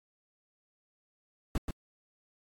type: noise with echo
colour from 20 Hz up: brown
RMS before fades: -29 dBFS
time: 1.55-1.58 s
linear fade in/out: 2 ms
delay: 130 ms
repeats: 1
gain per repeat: -5 dB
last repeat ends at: 1.71 s
effects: AAC 64 kbps